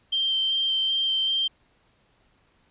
sine tone with vibrato, 3143 Hz, G7, 4 cents sharp, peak -21 dBFS, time 0.12-1.48 s, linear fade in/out 10 ms, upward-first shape square, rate 2.6 Hz, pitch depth 9 cents each way, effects pink hiss -64 dBFS RMS until 2.7 s + resampled to 8000 Hz

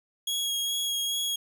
sawtooth tone with vibrato, 3305 Hz, G#7, 9 cents flat, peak -24 dBFS, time 0.27-1.36 s, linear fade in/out 5 ms, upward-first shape sine, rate 2.4 Hz, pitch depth 15 cents each way, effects none

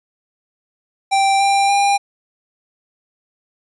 square tone with pitch steps, 784 / 793.1 / 802.3 Hz, G5 / G5 / G5, 0 / +20 / +40 cents, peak -13 dBFS, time 1.11-1.98 s, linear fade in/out 20 ms, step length 290 ms, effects resampled to 24000 Hz

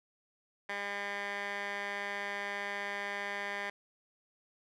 15% pulse tone with band-pass filter, 201.7 Hz, G3, 50 cents sharp, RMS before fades -38 dBFS, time 0.69-3.7 s, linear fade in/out 5 ms, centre 1700 Hz, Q 2.1, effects none

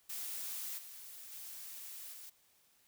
blue noise with level steps, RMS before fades -42 / -51 / -48 / -51 dBFS, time 0.09-2.3 s, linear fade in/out 10 ms, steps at 0.77 / 1.31 / 2.12 s, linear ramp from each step 20 ms, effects white hiss -70 dBFS RMS until 2.87 s

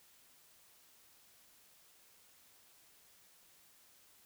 silence, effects white hiss -65 dBFS RMS until 4.25 s

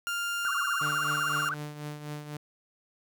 30% pulse tone, 1400 Hz, F6, 4 cents sharp, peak -27 dBFS, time 0.07-1.49 s, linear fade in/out 0 ms
sine tone with vibrato, 1318.5 Hz, E6, in tune, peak -29 dBFS, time 0.45-1.54 s, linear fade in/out 0 ms, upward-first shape sine, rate 16 Hz, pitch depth 290 cents each way
sawtooth tone with tremolo, 148.8 Hz, D3, 23 cents sharp, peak -30 dBFS, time 0.81-2.37 s, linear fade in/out 5 ms, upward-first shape triangle, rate 4 Hz, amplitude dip 65%
effects none

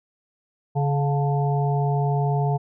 harmonic tone with a mistuned harmonic, 141.6 Hz, C#3, 37 cents sharp, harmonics 1 / 3 / 5 / 6, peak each -20 / -29 / -28 / -31 dBFS, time 0.75-2.58 s, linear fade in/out 20 ms, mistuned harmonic 6, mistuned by +67 cents, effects none

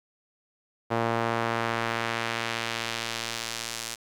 sawtooth tone with band-pass filter sweep, 115.3 Hz, A#2, 19 cents flat, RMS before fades -30 dBFS, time 0.9-3.96 s, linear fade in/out 20 ms, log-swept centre 800 to 7200 Hz, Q 0.82, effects 9-bit

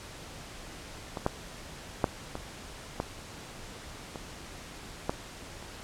clicks, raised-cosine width 1 ms, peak -19 / -11 / -9 / -21 / -15 / -24 / -13 / -30 dBFS, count 8, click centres 1.172 / 1.264 / 2.042 / 2.354 / 3.001 / 4.158 / 5.095 / 5.626 s, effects pink hiss -45 dBFS RMS until 5.83 s + low-pass 9000 Hz 12 dB/octave

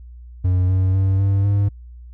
triangle tone with pitch steps, 91.4 / 93.64 / 95.94 / 98.3 / 100.71 Hz, F#2 / F#2 / G2 / G2 / G2, -21 / +21 / -37 / +5 / +47 cents, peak -12 dBFS, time 0.44-1.69 s, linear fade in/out 10 ms, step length 250 ms, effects added 60 Hz sine -36 dBFS peak until 2.13 s

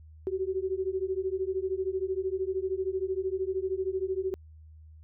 sine beating tone pair, 372.1 / 385.1 Hz, F#4 / G4, +10 / -31 cents, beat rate 13 Hz, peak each -31 dBFS, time 0.27-4.34 s, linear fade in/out 0 ms, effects added 78 Hz sine -48 dBFS peak until 5.03 s

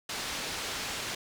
white low-pass noise, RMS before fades -36 dBFS, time 0.09-1.15 s, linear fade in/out 5 ms, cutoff 5200 Hz, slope 12 dB/octave, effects none

